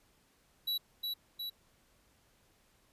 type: tone with echo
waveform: square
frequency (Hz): 3925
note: B7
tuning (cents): -11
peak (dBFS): -32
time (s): 0.67-0.78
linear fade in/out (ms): 10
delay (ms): 360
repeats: 2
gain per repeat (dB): -3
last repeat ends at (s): 1.5
effects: pink hiss -69 dBFS RMS until 2.92 s + resampled to 32000 Hz